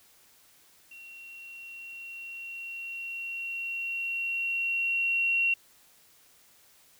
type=tone with level ramp; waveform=sine; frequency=2738 Hz; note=F7; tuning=35 cents flat; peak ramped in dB=-45 to -22 dBFS; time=0.91-5.54 s; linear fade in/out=5 ms; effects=white hiss -60 dBFS RMS until 6.99 s